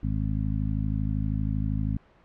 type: harmonic tone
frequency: 52.7 Hz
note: G#1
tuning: 26 cents sharp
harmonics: 1 / 2 / 3 / 4 / 5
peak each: -29 / -29 / -32 / -33 / -35 dBFS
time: 0.03-1.97 s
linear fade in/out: 5 ms
effects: pink hiss -58 dBFS RMS until 2.24 s + low-pass 2000 Hz 12 dB/octave